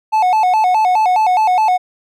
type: tone with vibrato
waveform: triangle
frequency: 798 Hz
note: G5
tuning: 31 cents sharp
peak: -8 dBFS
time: 0.12-1.78 s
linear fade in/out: 20 ms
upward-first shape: square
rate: 4.8 Hz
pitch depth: 150 cents each way
effects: none